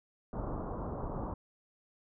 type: low-pass noise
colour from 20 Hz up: pink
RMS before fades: -38 dBFS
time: 0.33-1.34 s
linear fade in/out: 2 ms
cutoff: 1200 Hz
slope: 48 dB/octave
effects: none